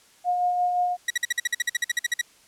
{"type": "tone with tremolo", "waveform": "sine", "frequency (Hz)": 716, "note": "F5", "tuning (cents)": 43, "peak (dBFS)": -19, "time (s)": [0.24, 0.97], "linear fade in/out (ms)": 50, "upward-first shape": "sine", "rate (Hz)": 5.7, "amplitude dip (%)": 35}
{"type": "tone bursts", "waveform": "sawtooth", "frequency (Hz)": 1921, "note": "B6", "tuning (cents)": -48, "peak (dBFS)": -17, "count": 16, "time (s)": [1.08, 2.214], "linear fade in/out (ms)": 5, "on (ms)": 24, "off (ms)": 50}
{"effects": ["white hiss -56 dBFS RMS until 2.47 s", "low-pass 10000 Hz 12 dB/octave"]}